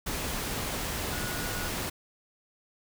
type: tone in noise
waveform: sine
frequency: 1455 Hz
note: F#6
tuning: 29 cents flat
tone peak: -40 dBFS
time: 1.12-1.69 s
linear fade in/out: 10 ms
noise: pink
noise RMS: -33 dBFS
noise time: 0.06-1.9 s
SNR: -10 dB
effects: none

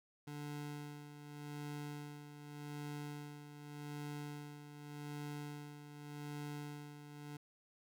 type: tone with tremolo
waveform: 25% pulse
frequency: 146.83 Hz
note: D3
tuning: in tune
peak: -39 dBFS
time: 0.27-7.37 s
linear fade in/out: 5 ms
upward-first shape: sine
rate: 0.85 Hz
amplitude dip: 65%
effects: none

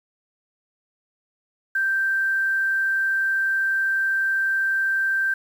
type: tone with quantisation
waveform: sine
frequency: 1568 Hz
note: G6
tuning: in tune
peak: -19 dBFS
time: 1.75-5.34 s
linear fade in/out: 5 ms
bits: 8
effects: none

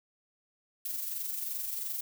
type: noise with amplitude modulation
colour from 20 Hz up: violet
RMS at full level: -34 dBFS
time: 0.85-2.01 s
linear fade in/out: 5 ms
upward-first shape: sine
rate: 22.9 Hz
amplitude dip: 45%
effects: none

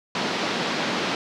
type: band-pass noise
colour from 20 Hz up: pink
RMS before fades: -26 dBFS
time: 0.15-1.15 s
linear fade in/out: 2 ms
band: 180 to 5000 Hz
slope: 24 dB/octave
effects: none

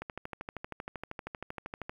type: click train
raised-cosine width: 0.5 ms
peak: -23 dBFS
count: 25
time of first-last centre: 0.02-1.895 s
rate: 12.8 Hz
effects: 9-bit

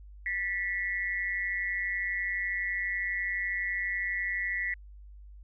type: tone with amplitude modulation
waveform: sine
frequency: 1959 Hz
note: B6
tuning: 15 cents flat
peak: -25 dBFS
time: 0.26-4.74 s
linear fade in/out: 2 ms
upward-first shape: sine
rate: 188 Hz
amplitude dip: 85%
effects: added 50 Hz sine -46 dBFS peak until 5.43 s

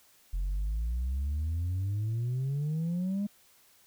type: exponential sweep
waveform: sine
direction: up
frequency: 43.11 to 207.7 Hz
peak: -26 dBFS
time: 0.33-3.27 s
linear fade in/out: 10 ms
effects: tanh soft clip ceiling -27 dBFS + white hiss -62 dBFS RMS until 3.86 s

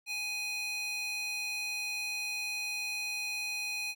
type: tone with high-pass filter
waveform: square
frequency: 830.6 Hz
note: G#5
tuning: in tune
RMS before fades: -36 dBFS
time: 0.06-3.95 s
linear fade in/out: 50 ms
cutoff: 2900 Hz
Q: 3.9
effects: none

